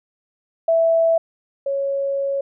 sine tone pair in turn, 659.3 / 553.2 Hz, E5 / C#5, 0 / -4 cents, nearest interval minor third, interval 304 cents, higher first, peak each -13 / -19 dBFS, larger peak first, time 0.68-1.18 / 1.66-2.41 s, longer second, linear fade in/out 5 ms, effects none

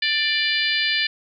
harmonic tone with a mistuned harmonic, 590 Hz, D5, 8 cents sharp, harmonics 3 / 4 / 5 / 6 / 7 / 8, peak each -24 / -25 / -26 / -27 / -27 / -28 dBFS, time 0.02-1.07 s, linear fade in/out 5 ms, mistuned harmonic 8, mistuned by +15 cents, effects none

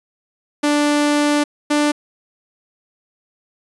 sawtooth tone pair in turn, 293.7 / 295.3 Hz, D4 / D4, 0 / +10 cents, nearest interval unison, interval 10 cents, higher second, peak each -10 / -10 dBFS, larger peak neither, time 0.63-1.44 / 1.7-1.92 s, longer first, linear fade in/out 10 ms, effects resampled to 24000 Hz

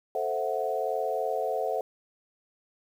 sine chord, F# half-diminished seventh, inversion first, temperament equal, 440 / 523.3 / 659.3 / 740 Hz, A4 / C5 / E5 / F#5, 0 / 0 / 0 / 0 cents, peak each -32 dBFS, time 0.15-1.81 s, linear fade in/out 2 ms, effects 9-bit

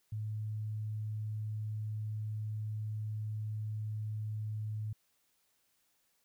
sine tone, 107.5 Hz, A2, 40 cents flat, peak -35 dBFS, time 0.12-4.93 s, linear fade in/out 5 ms, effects white hiss -75 dBFS RMS until 6.24 s

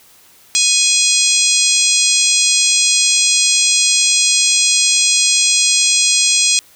harmonic tone, 830.6 Hz, G#5, in tune, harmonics 3 / 4 / 5 / 6 / 7 / 8 / 9 / 10, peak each -19 / -19 / -19 / -19 / -19 / -19 / -19 / -19 dBFS, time 0.55-6.59 s, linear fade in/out 0 ms, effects white hiss -47 dBFS RMS until 6.75 s

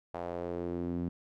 sawtooth tone with band-pass filter sweep, 86.9 Hz, F2, 8 cents flat, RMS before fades -36 dBFS, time 0.14-1.09 s, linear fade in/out 5 ms, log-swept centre 720 to 220 Hz, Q 2.3, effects none

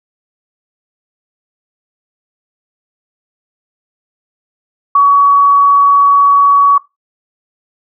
sine tone, 1129 Hz, C#6, 31 cents sharp, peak -4 dBFS, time 4.95-6.78 s, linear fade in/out 5 ms, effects noise-tail reverb RT60 0.2 s tail -18 dB re dry

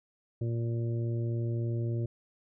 harmonic tone, 116.54 Hz, A#2, in tune, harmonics 1 / 2 / 3 / 4 / 5, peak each -29 / -42 / -38 / -48 / -47 dBFS, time 0.41-2.06 s, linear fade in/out 5 ms, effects none

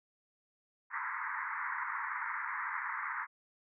pink band-pass noise, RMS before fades -38 dBFS, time 0.9-3.27 s, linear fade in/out 50 ms, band 910 to 2100 Hz, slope 96 dB/octave, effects none

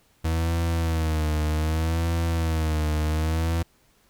40% pulse tone with vibrato, 80.1 Hz, E2, 49 cents flat, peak -21 dBFS, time 0.24-3.63 s, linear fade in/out 10 ms, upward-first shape sine, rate 0.65 Hz, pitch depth 77 cents each way, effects pink hiss -62 dBFS RMS until 4.09 s

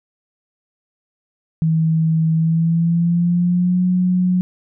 sine tone with pitch glide, 160.9 to 181.65 Hz, E3 to F#3, -42 to -32 cents, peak -13 dBFS, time 1.62-4.41 s, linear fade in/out 0 ms, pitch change +210 cents, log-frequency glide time 2.34-3.83 s, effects none

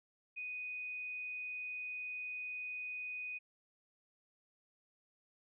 sine tone, 2489 Hz, D#7, in tune, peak -40 dBFS, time 0.36-3.39 s, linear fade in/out 20 ms, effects none

